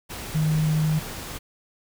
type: tone in noise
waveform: sine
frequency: 155.56 Hz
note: D#3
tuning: in tune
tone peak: -19 dBFS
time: 0.34-1 s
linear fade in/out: 20 ms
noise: pink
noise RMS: -35 dBFS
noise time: 0.09-1.39 s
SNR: +13 dB
effects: none